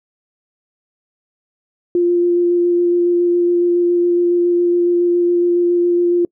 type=tone with vibrato; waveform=sine; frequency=349.2 Hz; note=F4; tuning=in tune; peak=-11 dBFS; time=1.95-6.25 s; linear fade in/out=2 ms; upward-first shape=square; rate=7.2 Hz; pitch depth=8 cents each way; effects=noise-tail reverb RT60 0.1 s tail -26 dB re dry